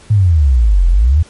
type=exponential two-way sweep; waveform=sine; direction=down then up; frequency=110.9 to 41.2 to 85.7 Hz; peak=-6 dBFS; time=0.1-1.23 s; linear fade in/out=10 ms; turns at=0.88 s; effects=pink hiss -42 dBFS RMS until 1.29 s + MP3 48 kbps